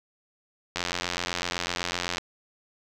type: click train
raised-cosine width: 0.2 ms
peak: -10 dBFS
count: 126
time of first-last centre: 0.76-2.182 s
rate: 87.9 Hz
effects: none